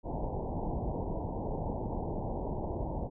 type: low-pass noise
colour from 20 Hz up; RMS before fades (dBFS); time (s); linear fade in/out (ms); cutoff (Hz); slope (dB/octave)
pink; -35; 0.03-3.1; 50; 950; 96
effects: none